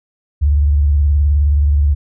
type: tone with vibrato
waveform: sine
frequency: 72.5 Hz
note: D2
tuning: 22 cents flat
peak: -9 dBFS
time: 0.41-1.95 s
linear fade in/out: 20 ms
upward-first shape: sine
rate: 19 Hz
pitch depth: 110 cents each way
effects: none